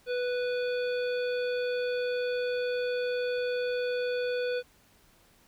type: harmonic tone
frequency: 493.9 Hz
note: B4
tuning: in tune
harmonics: 1 / 3 / 5 / 7 / 9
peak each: -28 / -38 / -42 / -45 / -47 dBFS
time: 0.06-4.63 s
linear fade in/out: 50 ms
effects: pink hiss -62 dBFS RMS until 5.47 s